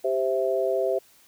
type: chord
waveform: sine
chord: C major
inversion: second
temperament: equal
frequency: 392 / 523.3 / 659.3 Hz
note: G4 / C5 / E5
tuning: 0 / 0 / 0 cents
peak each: -26 dBFS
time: 0.04-0.99 s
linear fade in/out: 10 ms
effects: white hiss -57 dBFS RMS until 1.27 s